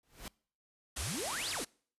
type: noise with exponential growth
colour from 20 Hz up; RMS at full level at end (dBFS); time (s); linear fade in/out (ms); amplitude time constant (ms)
pink; -40; 0.03-0.28; 2; 53
type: low-pass noise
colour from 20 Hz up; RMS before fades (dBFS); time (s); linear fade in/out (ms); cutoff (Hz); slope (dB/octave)
white; -40; 0.96-1.65; 10; 11000; 48
type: exponential two-way sweep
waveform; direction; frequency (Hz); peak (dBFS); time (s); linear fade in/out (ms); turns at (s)
sine; up then down; 49.43 to 5280 to 173.2; -38; 0.97-1.64; 20; 1.5
effects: noise-tail reverb RT60 0.5 s tail -25 dB re dry + resampled to 32000 Hz